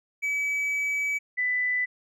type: tone pair in turn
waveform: triangle / sine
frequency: 2287 / 1992.8 Hz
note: D7 / B6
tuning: -47 / +15 cents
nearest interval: major second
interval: 238 cents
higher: first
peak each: -23 dBFS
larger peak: neither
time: 0.22-1.19 / 1.37-1.86 s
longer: first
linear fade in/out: 20 ms
effects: none